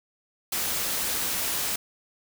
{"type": "noise", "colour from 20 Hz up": "white", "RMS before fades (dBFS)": -28, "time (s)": [0.52, 1.76], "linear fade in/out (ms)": 5, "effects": []}